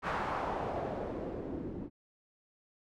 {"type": "noise with low-pass filter sweep", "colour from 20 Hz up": "white", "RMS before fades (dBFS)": -37, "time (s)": [0.02, 1.9], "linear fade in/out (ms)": 50, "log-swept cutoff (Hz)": [1300, 260], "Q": 1.6, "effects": []}